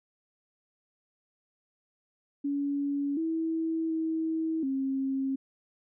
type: tone with pitch steps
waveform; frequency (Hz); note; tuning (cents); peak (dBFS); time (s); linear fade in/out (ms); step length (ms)
sine; 283.3 / 324.6 / 321.5 / 268.7; C#4 / E4 / E4 / C4; +38 / -27 / -43 / +46; -27; 2.44-5.36; 10; 730
effects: none